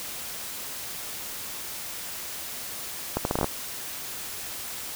accelerating click train, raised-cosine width 1 ms, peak -10 dBFS, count 8, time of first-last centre 3.17-3.444 s, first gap 81 ms, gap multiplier 0.74, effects white hiss -36 dBFS RMS until 4.95 s

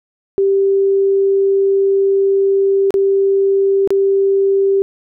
sine tone with dropouts, 392 Hz, G4, in tune, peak -10 dBFS, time 0.38-4.82 s, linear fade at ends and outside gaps 0 ms, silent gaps 2.906-2.941 / 3.875-3.905 s, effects none

